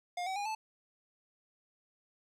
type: tone with pitch steps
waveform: square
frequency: 710 / 761 / 815.6 / 874.1 Hz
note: F5 / F#5 / G#5 / A5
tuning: +28 / +48 / -32 / -12 cents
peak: -35 dBFS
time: 0.17-0.55 s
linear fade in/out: 5 ms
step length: 95 ms
effects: low-pass 8000 Hz 12 dB/octave + 12-bit